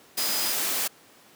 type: tone in noise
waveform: sine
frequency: 4978 Hz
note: D#8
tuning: in tune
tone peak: -31 dBFS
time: 0.17-0.53 s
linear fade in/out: 10 ms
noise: white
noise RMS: -27 dBFS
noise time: 0.17-0.88 s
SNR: -7 dB
effects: pink hiss -54 dBFS RMS until 1.35 s + high-pass 200 Hz 12 dB/octave